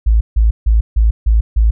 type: tone bursts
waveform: sine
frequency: 55 Hz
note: A1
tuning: in tune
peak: -7 dBFS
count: 6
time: 0.06-1.71 s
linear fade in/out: 10 ms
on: 150 ms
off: 150 ms
effects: none